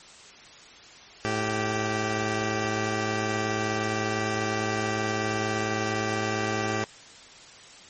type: tone pair together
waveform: 10% pulse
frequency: 108.6 / 389.8 Hz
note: A2 / G4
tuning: -22 / -10 cents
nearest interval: octave + minor seventh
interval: 2212 cents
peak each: -20 dBFS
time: 1.25-6.84 s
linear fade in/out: 0 ms
effects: white hiss -48 dBFS RMS until 7.89 s + MP3 32 kbps